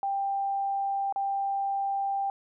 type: tone with dropouts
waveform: sine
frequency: 790 Hz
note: G5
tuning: 13 cents sharp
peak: -26 dBFS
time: 0.03-2.3 s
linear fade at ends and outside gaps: 1 ms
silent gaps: 1.125-1.16 s
effects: none